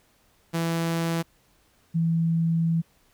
sawtooth / sine tone pair in turn, 166.2 / 165.15 Hz, E3 / E3, +15 / +4 cents, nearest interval unison, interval 11 cents, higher first, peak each -20 dBFS, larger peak neither, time 0.53-1.23 / 1.94-2.82 s, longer second, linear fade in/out 20 ms, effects pink hiss -63 dBFS RMS until 3.13 s

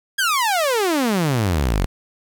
sawtooth exponential sweep, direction down, 1661.2 to 41.2 Hz, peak -13 dBFS, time 0.18-1.86 s, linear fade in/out 10 ms, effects 8-bit

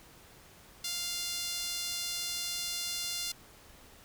sawtooth tone with high-pass filter, 698.5 Hz, F5, in tune, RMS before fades -36 dBFS, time 0.84-3.32 s, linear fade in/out 5 ms, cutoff 4100 Hz, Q 1.4, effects pink hiss -56 dBFS RMS until 4.04 s

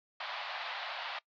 pink band-pass noise, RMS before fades -40 dBFS, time 0.2-1.19 s, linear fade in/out 5 ms, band 660 to 4300 Hz, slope 48 dB/octave, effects noise-tail reverb RT60 0.1 s tail -23 dB re dry + AAC 64 kbps

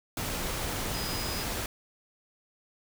sine tone in noise, 4978 Hz, D#8, in tune, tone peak -38 dBFS, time 0.94-1.43 s, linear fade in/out 2 ms, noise pink, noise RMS -33 dBFS, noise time 0.17-1.66 s, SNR -8 dB, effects none

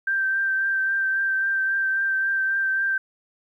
sine tone with vibrato, 1568 Hz, G6, in tune, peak -20 dBFS, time 0.07-2.98 s, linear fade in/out 5 ms, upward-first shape triangle, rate 3.7 Hz, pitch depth 21 cents each way, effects 10-bit

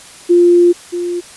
sine tone pair in turn, 349.2 / 350.4 Hz, F4 / F4, 0 / +6 cents, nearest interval unison, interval 6 cents, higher second, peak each -5 / -16 dBFS, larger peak first, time 0.29-0.73 / 0.92-1.21 s, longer first, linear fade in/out 20 ms, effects white hiss -37 dBFS RMS until 1.36 s + resampled to 24000 Hz

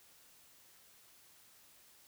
silence, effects white hiss -63 dBFS RMS until 2.07 s

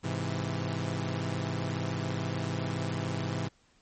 sawtooth chord, Ab augmented, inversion none, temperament equal, 103.83 / 130.81 / 164.81 Hz, Ab2 / C3 / E3, 0 / 0 / 0 cents, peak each -31 dBFS, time 0.03-3.49 s, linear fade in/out 20 ms, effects pink hiss -66 dBFS RMS until 3.81 s + MP3 32 kbps

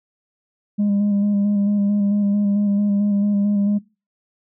sine tone with vibrato, 203.5 Hz, G#3, 35 cents flat, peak -13 dBFS, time 0.78-3.79 s, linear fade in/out 20 ms, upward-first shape square, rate 4.5 Hz, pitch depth 21 cents each way, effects noise-tail reverb RT60 0.3 s tail -23 dB re dry + tanh soft clip ceiling -14 dBFS

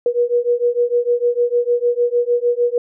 sine beating tone pair, 478.7 / 485.3 Hz, A#4 / B4, +46 / -30 cents, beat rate 6.6 Hz, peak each -17 / -17 dBFS, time 0.06-2.78 s, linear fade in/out 2 ms, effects none

